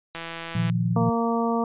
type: click train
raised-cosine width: 0.3 ms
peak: -18 dBFS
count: 92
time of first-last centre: 0.15-0.698 s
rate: 166 Hz
type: chord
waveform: sine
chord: Bb suspended fourth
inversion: none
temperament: equal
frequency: 116.54 / 155.56 / 174.61 Hz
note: Bb2 / Eb3 / F3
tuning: 0 / 0 / 0 cents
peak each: -24 / -30 / -24 dBFS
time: 0.55-1.1 s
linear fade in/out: 5 ms
type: harmonic tone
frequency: 231.4 Hz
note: A#3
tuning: 13 cents flat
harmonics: 1 / 2 / 3 / 4 / 5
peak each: -24 / -27 / -29 / -30 / -31 dBFS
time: 0.96-1.64 s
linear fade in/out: 2 ms
effects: resampled to 8000 Hz